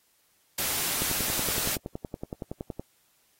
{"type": "noise", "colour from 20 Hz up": "white", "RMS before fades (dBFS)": -29, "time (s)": [0.58, 1.76], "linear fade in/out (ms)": 5}
{"type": "click train", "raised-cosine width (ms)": 2, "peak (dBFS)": -20, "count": 20, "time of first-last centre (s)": [1.02, 2.796], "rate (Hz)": 10.7}
{"effects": ["white hiss -67 dBFS RMS until 3.39 s", "AAC 48 kbps"]}